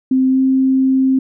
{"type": "tone with pitch glide", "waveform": "sine", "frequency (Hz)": [261, 263.9], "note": ["C4", "C4"], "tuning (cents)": [-4, 15], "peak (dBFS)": -10, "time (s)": [0.11, 1.19], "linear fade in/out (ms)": 5, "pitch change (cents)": 19, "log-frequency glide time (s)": [0.29, 0.4], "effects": []}